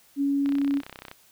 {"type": "tone", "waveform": "sine", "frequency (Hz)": 280.2, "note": "C#4", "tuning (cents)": 19, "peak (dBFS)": -21, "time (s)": [0.16, 0.82], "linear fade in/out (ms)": 50}
{"type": "click train", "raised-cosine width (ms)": 0.3, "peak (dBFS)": -23, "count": 22, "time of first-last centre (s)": [0.46, 1.114], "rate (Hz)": 32.1}
{"effects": ["white hiss -58 dBFS RMS until 1.31 s"]}